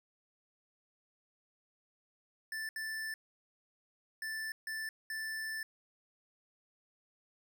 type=tone bursts at uneven times; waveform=square; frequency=1762 Hz; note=A6; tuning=2 cents sharp; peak=-38 dBFS; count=5; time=2.52-2.69 / 2.76-3.14 / 4.22-4.52 / 4.67-4.89 / 5.1-5.63 s; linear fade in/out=2 ms; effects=none